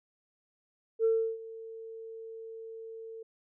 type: tone with ADSR envelope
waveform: sine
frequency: 450 Hz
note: A4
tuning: 39 cents sharp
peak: -21 dBFS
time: 0.99-3.23 s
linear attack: 55 ms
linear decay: 330 ms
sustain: -20 dB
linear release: 6 ms
effects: tanh soft clip ceiling -18 dBFS